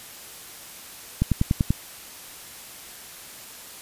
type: click train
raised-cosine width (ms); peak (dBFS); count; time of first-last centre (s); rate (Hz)
5; -7; 6; 1.22-1.705; 10.3
effects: white hiss -42 dBFS RMS until 3.81 s + resampled to 32000 Hz